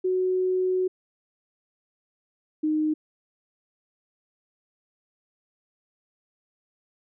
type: tone pair in turn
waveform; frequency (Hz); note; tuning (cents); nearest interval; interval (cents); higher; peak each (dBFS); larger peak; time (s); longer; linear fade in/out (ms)
sine; 370 / 308.3; F#4 / D#4; 0 / -16; minor third; 316; first; -21 / -21; neither; 0.04-0.88 / 2.63-2.94; first; 10
effects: none